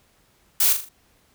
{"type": "noise with echo", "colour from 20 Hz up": "blue", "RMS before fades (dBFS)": -18, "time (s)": [0.6, 0.73], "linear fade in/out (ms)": 5, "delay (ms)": 40, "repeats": 4, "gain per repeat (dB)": -7, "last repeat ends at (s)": 0.89, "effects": ["pink hiss -61 dBFS RMS until 1.34 s"]}